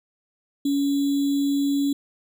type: tone with sample-and-hold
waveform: sine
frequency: 281.3 Hz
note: C#4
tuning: 26 cents sharp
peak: -19 dBFS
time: 0.65-1.93 s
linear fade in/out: 5 ms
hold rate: 3675 Hz
effects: none